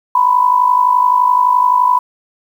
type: tone with amplitude modulation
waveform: sine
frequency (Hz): 993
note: B5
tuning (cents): +9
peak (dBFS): -5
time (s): 0.15-1.99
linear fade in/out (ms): 5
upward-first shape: sine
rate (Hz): 51.7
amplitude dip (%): 70
effects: 7-bit